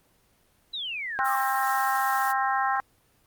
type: exponential sweep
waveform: sine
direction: down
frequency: 4006 to 1103 Hz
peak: -30 dBFS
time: 0.73-1.36 s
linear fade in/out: 10 ms
type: harmonic tone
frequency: 265.4 Hz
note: C4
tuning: 25 cents sharp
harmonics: 3 / 4 / 5 / 6 / 7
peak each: -26 / -28 / -30 / -32 / -33 dBFS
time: 1.19-2.8 s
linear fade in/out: 0 ms
type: noise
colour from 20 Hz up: blue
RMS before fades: -38 dBFS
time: 1.24-2.33 s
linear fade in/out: 20 ms
effects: pink hiss -64 dBFS RMS until 3.26 s + Opus 24 kbps